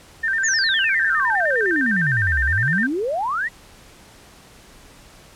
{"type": "tone with vibrato", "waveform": "sine", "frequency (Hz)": 1680, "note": "G#6", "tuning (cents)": 19, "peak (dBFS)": -18, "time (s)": [0.23, 2.87], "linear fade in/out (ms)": 10, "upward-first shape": "square", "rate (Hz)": 9.8, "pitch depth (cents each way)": 120}
{"type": "exponential two-way sweep", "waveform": "sine", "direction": "down then up", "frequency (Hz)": [7200, 62.9, 2007], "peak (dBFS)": -20, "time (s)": [0.43, 3.49], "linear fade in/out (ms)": 20, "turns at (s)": 2.43}
{"effects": ["pink hiss -47 dBFS RMS until 5.35 s", "low-pass 11000 Hz 12 dB/octave"]}